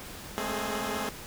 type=tone cluster; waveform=10% pulse; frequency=206.8 / 222.3 / 265.1 / 419 Hz; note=G#3 / A3 / C4 / G#4; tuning=-7 / +18 / +23 / +15 cents; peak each=-28 dBFS; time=0.38-1.09 s; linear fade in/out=0 ms; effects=pink hiss -43 dBFS RMS until 1.26 s